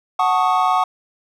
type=chord; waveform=triangle; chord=D# half-diminished seventh; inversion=first; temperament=equal; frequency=740 / 880 / 1108.7 / 1244.5 Hz; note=F#5 / A5 / C#6 / D#6; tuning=0 / 0 / 0 / 0 cents; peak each=-16 / -20 / -17 / -20 dBFS; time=0.19-0.84 s; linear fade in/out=5 ms; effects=none